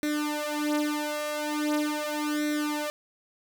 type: tone with flanger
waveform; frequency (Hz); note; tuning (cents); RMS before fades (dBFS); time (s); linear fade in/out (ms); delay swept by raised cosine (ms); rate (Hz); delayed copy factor
sawtooth; 299; D4; +31; -29; 0.03-2.9; 0; 0.51 to 4.91; 0.41; +0.95
effects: none